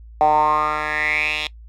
10% pulse tone with band-pass filter sweep, 152 Hz, D#3, 40 cents flat, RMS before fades -19 dBFS, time 0.21-1.47 s, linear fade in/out 0 ms, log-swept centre 750 to 3200 Hz, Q 6.5, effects noise-tail reverb RT60 0.1 s tail -20 dB re dry + added 56 Hz sine -38 dBFS peak until 1.68 s

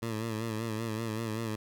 15% pulse tone with vibrato, 111.7 Hz, A2, 27 cents sharp, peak -26 dBFS, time 0.02-1.56 s, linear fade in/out 10 ms, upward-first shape sine, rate 5.2 Hz, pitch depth 63 cents each way, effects none

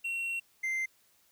triangle tone pair in turn, 2729 / 2084 Hz, F7 / C7, -41 / -7 cents, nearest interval perfect fourth, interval 466 cents, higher first, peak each -30 / -28 dBFS, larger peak second, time 0.04-0.4 / 0.63-0.86 s, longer first, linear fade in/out 10 ms, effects white hiss -67 dBFS RMS until 1.31 s

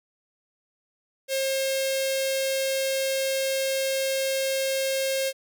sawtooth tone with notch filter, 536 Hz, C5, 42 cents sharp, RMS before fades -26 dBFS, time 1.28-5.33 s, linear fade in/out 50 ms, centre 1100 Hz, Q 0.58, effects none

